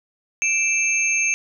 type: tone cluster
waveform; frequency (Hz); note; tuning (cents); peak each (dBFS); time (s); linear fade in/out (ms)
sine; 2350 / 2638 / 6380; D7 / E7 / G8; +1 / +1 / +30; -22; 0.42-1.34; 0
effects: none